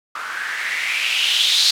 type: noise with low-pass filter sweep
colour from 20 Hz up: violet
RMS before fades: -20 dBFS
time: 0.15-1.71 s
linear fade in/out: 5 ms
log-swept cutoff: 1300 to 4200 Hz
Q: 4.8
effects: none